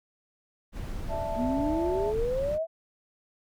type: noise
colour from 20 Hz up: brown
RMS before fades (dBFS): -35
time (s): 0.72-2.59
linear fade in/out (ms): 50
type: chord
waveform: sine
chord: D suspended second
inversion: none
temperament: just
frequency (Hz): 587.3 / 660.7 / 881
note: D5 / E5 / A5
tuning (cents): 0 / +4 / +2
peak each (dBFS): -38 / -32 / -35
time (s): 1.08-2.14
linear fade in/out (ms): 50
type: exponential sweep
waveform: sine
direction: up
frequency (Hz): 233.1 to 670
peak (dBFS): -26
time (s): 1.36-2.67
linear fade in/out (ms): 50
effects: none